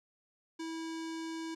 square tone with low-pass filter, 325.5 Hz, E4, 22 cents flat, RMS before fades -40 dBFS, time 0.59-1.55 s, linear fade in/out 10 ms, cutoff 6700 Hz, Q 1.5, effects 13-bit

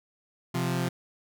sawtooth tone pair together, 130.81 / 174.61 Hz, C3 / F3, 0 / 0 cents, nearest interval perfect fourth, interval 500 cents, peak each -25 dBFS, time 0.54-0.89 s, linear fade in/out 10 ms, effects none

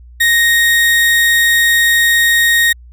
35% pulse tone, 1864.7 Hz, A#6, in tune, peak -7 dBFS, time 0.2-2.73 s, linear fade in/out 10 ms, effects added 60 Hz sine -35 dBFS peak until 2.92 s

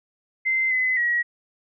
sine tone with pitch steps, 2074 / 2028 / 1910 Hz, C7 / B6 / A#6, -16 / +45 / +42 cents, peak -19 dBFS, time 0.45-1.23 s, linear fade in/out 20 ms, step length 260 ms, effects none

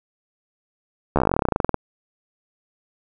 slowing click train, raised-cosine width 1 ms, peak -4 dBFS, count 22, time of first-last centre 1.16-1.743 s, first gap 13 ms, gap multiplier 1.07, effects none

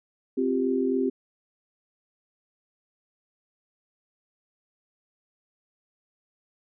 sine chord, C suspended fourth, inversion none, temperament just, 261.6 / 348.8 / 392.4 Hz, C4 / F4 / G4, 0 / -2 / +2 cents, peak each -25 / -30 / -26 dBFS, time 0.37-1.1 s, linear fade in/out 10 ms, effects none

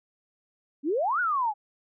sine exponential two-way sweep, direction up then down, 263.5 to 1500 to 806 Hz, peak -23 dBFS, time 0.83-1.54 s, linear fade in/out 50 ms, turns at 1.2 s, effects none

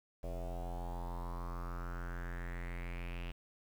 square tone with low-pass filter sweep, 43.43 Hz, F1, 9 cents flat, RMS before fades -41 dBFS, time 0.23-3.32 s, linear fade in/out 10 ms, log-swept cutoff 600 to 2800 Hz, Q 5.5, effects 10-bit

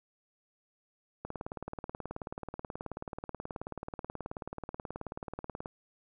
click train, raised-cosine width 1 ms, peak -24 dBFS, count 83, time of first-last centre 1.25-5.659 s, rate 18.6 Hz, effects none

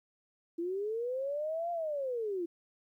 sine linear two-way sweep, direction up then down, 329.6 to 698.5 to 329.6 Hz, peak -32 dBFS, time 0.58-2.46 s, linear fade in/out 10 ms, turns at 1.71 s, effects 12-bit

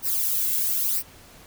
violet noise with flanger, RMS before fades -24 dBFS, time 0.02-1.03 s, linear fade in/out 50 ms, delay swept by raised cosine 0.28 to 1.68 ms, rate 1 Hz, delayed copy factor -0.75, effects pink hiss -49 dBFS RMS until 1.46 s

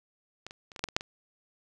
clicks, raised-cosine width 0.2 ms, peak -23 / -27 / -30 / -24 / -23 / -10 / -25 / -7 / -22 dBFS, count 9, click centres 0.466 / 0.509 / 0.718 / 0.762 / 0.793 / 0.84 / 0.887 / 0.965 / 1.009 s, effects none

